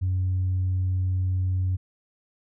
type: tone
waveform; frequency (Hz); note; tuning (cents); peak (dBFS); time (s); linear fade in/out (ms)
sine; 92.5; F#2; 0; -20; 0.01-1.77; 20
effects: tanh soft clip ceiling -19 dBFS